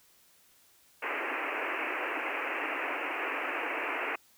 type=band-pass noise; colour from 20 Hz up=white; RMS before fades=-34 dBFS; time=1.02-4.16 s; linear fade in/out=10 ms; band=270 to 2700 Hz; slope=96 dB/octave; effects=white hiss -63 dBFS RMS until 4.37 s